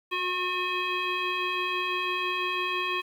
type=tone with frequency modulation; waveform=sine; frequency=1808 Hz; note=A6; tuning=47 cents sharp; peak=-26 dBFS; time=0.11-3.02 s; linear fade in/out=20 ms; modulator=722 Hz; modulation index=1.9; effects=9-bit